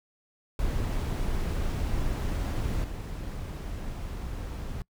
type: noise with level steps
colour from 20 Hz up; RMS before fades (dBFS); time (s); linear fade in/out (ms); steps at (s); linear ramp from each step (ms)
brown; -29 / -35; 0.59-4.82; 2; 2.84; 2
effects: noise-tail reverb RT60 0.1 s tail -24 dB re dry